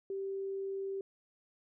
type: tone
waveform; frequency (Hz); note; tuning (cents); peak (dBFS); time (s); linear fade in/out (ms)
sine; 389.7; G4; -10; -35; 0.1-1.01; 2
effects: none